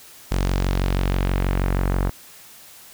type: tone with low-pass filter sweep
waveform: sawtooth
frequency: 46.25 Hz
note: F#1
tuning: in tune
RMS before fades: -21 dBFS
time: 0.31-2.1 s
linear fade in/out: 10 ms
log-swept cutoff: 7600 to 1400 Hz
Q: 1.1
effects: white hiss -45 dBFS RMS until 2.93 s